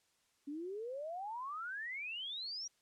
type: exponential sweep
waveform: sine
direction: up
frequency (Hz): 277.2 to 5820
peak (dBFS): -40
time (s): 0.47-2.68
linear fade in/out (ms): 10
effects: white hiss -75 dBFS RMS until 2.81 s + low-pass 9000 Hz 12 dB/octave